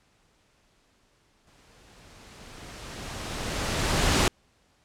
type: noise with exponential growth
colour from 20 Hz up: pink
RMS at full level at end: -20 dBFS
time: 1.47-4.28 s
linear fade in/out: 2 ms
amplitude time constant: 610 ms
effects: pink hiss -65 dBFS RMS until 4.84 s + low-pass 8000 Hz 12 dB/octave